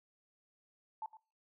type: tone with echo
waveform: sine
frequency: 879 Hz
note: A5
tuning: 2 cents flat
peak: -38 dBFS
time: 1.02-1.06 s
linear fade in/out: 2 ms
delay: 110 ms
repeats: 1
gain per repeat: -14 dB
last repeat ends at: 1.17 s
effects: noise-tail reverb RT60 0.4 s tail -24 dB re dry